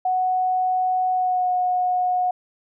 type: tone with pitch glide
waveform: sine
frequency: 740 to 728.1 Hz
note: F#5 to F#5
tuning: 0 to -28 cents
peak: -18 dBFS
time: 0.05-2.31 s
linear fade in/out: 5 ms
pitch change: -28 cents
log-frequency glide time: 1.11-1.51 s
effects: none